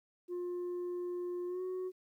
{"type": "tone with pitch glide", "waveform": "sine", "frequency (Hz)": [354.8, 369.4], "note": ["F4", "F#4"], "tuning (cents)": [27, -3], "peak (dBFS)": -33, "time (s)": [0.28, 1.92], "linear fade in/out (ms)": 50, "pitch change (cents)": 70, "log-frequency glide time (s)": [1.47, 1.62], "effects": ["tanh soft clip ceiling -35 dBFS", "12-bit"]}